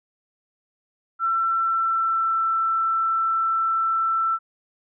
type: tone with pitch glide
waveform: sine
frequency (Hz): 1344 to 1333.9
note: E6 to E6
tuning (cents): +33 to +20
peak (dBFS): -19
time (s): 1.19-4.39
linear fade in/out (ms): 50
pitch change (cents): -13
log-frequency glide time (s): 1.57-2.43
effects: none